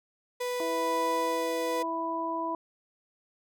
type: tone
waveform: 35% pulse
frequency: 493.9 Hz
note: B4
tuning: in tune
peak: -28 dBFS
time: 0.4-1.83 s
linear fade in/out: 10 ms
type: harmonic tone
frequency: 329.6 Hz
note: E4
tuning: in tune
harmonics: 1 / 2 / 3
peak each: -35 / -36 / -31 dBFS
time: 0.6-2.55 s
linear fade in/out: 2 ms
effects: none